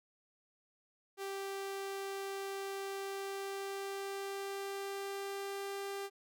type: tone with pitch glide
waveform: sawtooth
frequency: 392 to 396.3 Hz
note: G4 to G4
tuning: 0 to +19 cents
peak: -35 dBFS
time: 1.17-6.1 s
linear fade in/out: 50 ms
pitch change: +19 cents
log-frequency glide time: 2.93-5.8 s
effects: none